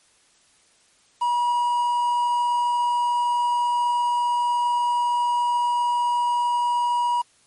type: tone with quantisation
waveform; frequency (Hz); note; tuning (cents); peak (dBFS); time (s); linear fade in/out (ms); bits
triangle; 964; B5; -42; -17; 1.21-7.22; 10; 7
effects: white hiss -59 dBFS RMS until 7.46 s + MP3 48 kbps